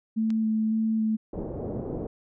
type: tone with vibrato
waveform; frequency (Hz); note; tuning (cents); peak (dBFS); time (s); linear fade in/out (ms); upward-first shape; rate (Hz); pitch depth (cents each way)
sine; 220; A3; 0; -22; 0.16-1.17; 20; square; 1.8; 10
type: click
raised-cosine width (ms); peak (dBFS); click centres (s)
0.2; -26; 0.304
type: low-pass noise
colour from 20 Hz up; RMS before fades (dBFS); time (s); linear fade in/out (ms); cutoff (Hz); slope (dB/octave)
white; -33; 1.33-2.07; 5; 510; 24
effects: none